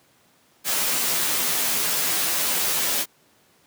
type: noise with comb filter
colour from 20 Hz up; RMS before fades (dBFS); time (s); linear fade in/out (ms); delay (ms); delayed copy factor
white; -23; 0.64-3.06; 50; 12; +0.8
effects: pink hiss -59 dBFS RMS until 3.66 s + high-pass 150 Hz 12 dB/octave